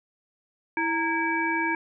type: harmonic tone with a mistuned harmonic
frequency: 328.5 Hz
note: E4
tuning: 6 cents flat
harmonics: 1 / 3 / 5 / 7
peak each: -29 / -28 / -29 / -29 dBFS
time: 0.77-1.75 s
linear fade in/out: 2 ms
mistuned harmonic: 3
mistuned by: -110 cents
effects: none